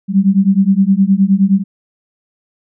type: beating tone pair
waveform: sine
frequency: 190 / 199.6 Hz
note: F#3 / G3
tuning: +46 / +32 cents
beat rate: 9.6 Hz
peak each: -11 dBFS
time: 0.08-1.64 s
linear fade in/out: 50 ms
effects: none